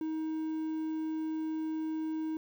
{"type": "tone with quantisation", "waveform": "triangle", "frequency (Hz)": 315.8, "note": "D#4", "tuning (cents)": 26, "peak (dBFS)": -30, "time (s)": [0.01, 2.37], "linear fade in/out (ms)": 2, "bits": 10, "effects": []}